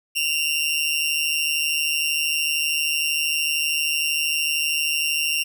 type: tone with amplitude modulation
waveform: sawtooth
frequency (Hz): 2771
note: F7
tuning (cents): -14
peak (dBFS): -14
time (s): 0.15-5.44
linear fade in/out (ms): 20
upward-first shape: sine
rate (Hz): 153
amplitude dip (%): 70
effects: none